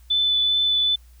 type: tone with vibrato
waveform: sine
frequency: 3499 Hz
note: A7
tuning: 10 cents flat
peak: -17 dBFS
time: 0.1-0.96 s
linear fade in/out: 10 ms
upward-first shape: sine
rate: 2.5 Hz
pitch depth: 9 cents each way
effects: added 60 Hz sine -46 dBFS peak until 1.2 s + white hiss -60 dBFS RMS until 1.2 s